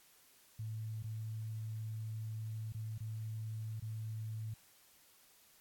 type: tone with dropouts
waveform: sine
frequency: 110 Hz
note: A2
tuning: in tune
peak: -39 dBFS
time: 0.59-4.54 s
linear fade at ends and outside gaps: 5 ms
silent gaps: 1.026-1.04 / 2.724-2.746 / 2.98-3.004 / 3.799-3.822 s
effects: white hiss -65 dBFS RMS until 5.6 s + AAC 64 kbps